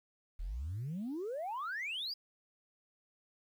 sine exponential sweep, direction up, 36.71 to 5020 Hz, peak -35 dBFS, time 0.39-2.14 s, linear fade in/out 10 ms, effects tanh soft clip ceiling -34 dBFS + 11-bit

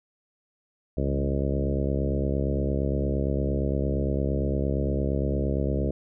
harmonic tone with a mistuned harmonic, 68.7 Hz, C#2, 15 cents flat, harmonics 1 / 2 / 3 / 4 / 5 / 6 / 7 / 8 / 9, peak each -27 / -30 / -32 / -33 / -34 / -35 / -35 / -36 / -37 dBFS, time 0.97-5.91 s, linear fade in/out 5 ms, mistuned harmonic 2, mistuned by +27 cents, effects none

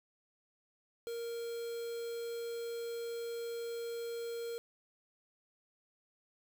triangle tone with quantisation, 466.2 Hz, A#4, in tune, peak -36 dBFS, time 1.07-4.58 s, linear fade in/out 0 ms, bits 8, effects none

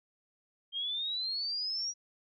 sine exponential sweep, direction up, 3176 to 5780 Hz, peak -32 dBFS, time 0.72-1.94 s, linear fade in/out 50 ms, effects none

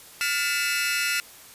sawtooth tone cluster, 1415 / 1772 / 2013 / 2258 / 2616 Hz, F6 / A6 / B6 / C#7 / E7, +22 / +12 / +33 / +31 / -14 cents, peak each -24 / -32 / -27 / -32 / -24 dBFS, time 0.21-1.2 s, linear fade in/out 0 ms, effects white hiss -47 dBFS RMS until 1.54 s + resampled to 32000 Hz

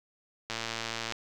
click train, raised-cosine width 0.2 ms, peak -16 dBFS, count 72, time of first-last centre 0.5-1.123 s, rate 114 Hz, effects none

